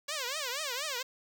5% pulse tone with vibrato, 550 Hz, C#5, 14 cents flat, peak -22 dBFS, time 0.08-1.03 s, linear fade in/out 10 ms, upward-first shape triangle, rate 4.2 Hz, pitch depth 280 cents each way, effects none

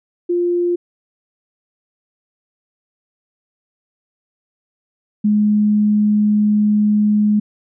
sine tone pair in turn, 350 / 209.8 Hz, F4 / G#3, +4 / +18 cents, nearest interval major sixth, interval 886 cents, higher first, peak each -14 / -11 dBFS, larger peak second, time 0.29-0.76 / 5.24-7.4 s, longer second, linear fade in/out 10 ms, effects none

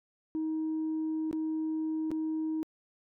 sine tone with dropouts, 315.5 Hz, D#4, 24 cents sharp, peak -28 dBFS, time 0.35-2.63 s, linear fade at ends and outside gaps 0 ms, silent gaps 1.312-1.329 / 2.106-2.115 s, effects tanh soft clip ceiling -27 dBFS

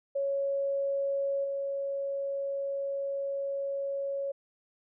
sine tone with level steps, 554.4 Hz, C#5, in tune, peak -27 / -30 dBFS, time 0.15-4.32 s, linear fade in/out 10 ms, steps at 1.44 s, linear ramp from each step 5 ms, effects none

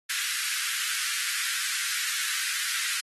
pink high-pass noise, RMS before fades -30 dBFS, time 0.09-3.01 s, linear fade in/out 10 ms, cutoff 1400 Hz, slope 48 dB/octave, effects AAC 32 kbps

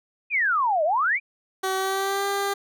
sine exponential two-way sweep, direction down then up, 2555 to 588 to 2472 Hz, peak -19 dBFS, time 0.3-1.2 s, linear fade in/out 50 ms, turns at 0.84 s
15% pulse tone with pitch glide, 380 to 398.7 Hz, F#4 to G4, +46 to +29 cents, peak -17 dBFS, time 1.63-2.54 s, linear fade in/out 10 ms, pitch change +83 cents, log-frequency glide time 1.76-2.26 s
effects none

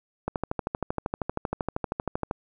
click train, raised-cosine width 1 ms, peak -13 dBFS, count 27, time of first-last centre 0.28-2.311 s, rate 12.8 Hz, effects none

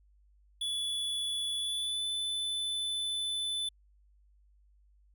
square tone with pitch glide, 3427 to 3507 Hz, A7 to A7, -46 to -6 cents, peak -32 dBFS, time 0.61-3.69 s, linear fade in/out 5 ms, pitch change +40 cents, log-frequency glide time 1.57-2.06 s, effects added 50 Hz sine -61 dBFS peak until 5.14 s

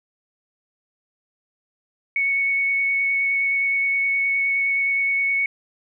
sine tone with vibrato, 2217 Hz, C#7, in tune, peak -18 dBFS, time 2.16-5.46 s, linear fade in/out 2 ms, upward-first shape sine, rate 9.6 Hz, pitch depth 9 cents each way, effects none

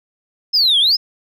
sine exponential two-way sweep, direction down then up, 5274 to 3151 to 5274 Hz, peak -9 dBFS, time 0.53-0.97 s, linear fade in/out 20 ms, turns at 0.79 s, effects tanh soft clip ceiling -8 dBFS

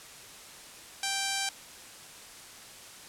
5% pulse tone, 784 Hz, G5, in tune, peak -17 dBFS, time 1.03-1.49 s, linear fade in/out 2 ms, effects white hiss -48 dBFS RMS until 3.08 s + low-pass 10000 Hz 12 dB/octave

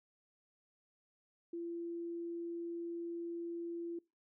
sine tone, 340 Hz, F4, 46 cents flat, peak -39 dBFS, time 1.53-3.99 s, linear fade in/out 5 ms, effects noise-tail reverb RT60 0.3 s tail -25 dB re dry

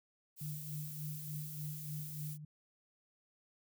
violet noise, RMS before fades -48 dBFS, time 0.36-2.38 s, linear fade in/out 50 ms
sine tone with tremolo, 150.8 Hz, D3, 46 cents sharp, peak -39 dBFS, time 0.41-2.45 s, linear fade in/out 5 ms, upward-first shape sine, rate 3.4 Hz, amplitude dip 60%
effects none

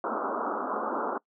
white band-pass noise, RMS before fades -31 dBFS, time 0.04-1.18 s, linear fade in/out 2 ms, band 210 to 1400 Hz, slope 96 dB/octave, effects noise-tail reverb RT60 0.1 s tail -23 dB re dry

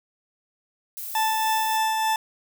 violet noise, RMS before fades -34 dBFS, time 0.97-1.77 s, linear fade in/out 0 ms
40% pulse tone with tremolo, 880 Hz, A5, in tune, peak -19 dBFS, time 1.15-2.16 s, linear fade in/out 2 ms, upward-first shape triangle, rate 3.4 Hz, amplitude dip 30%
effects none

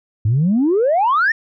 sine exponential sweep, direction up, 99.5 to 1867 Hz, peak -11 dBFS, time 0.25-1.32 s, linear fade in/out 5 ms, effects tanh soft clip ceiling -9 dBFS

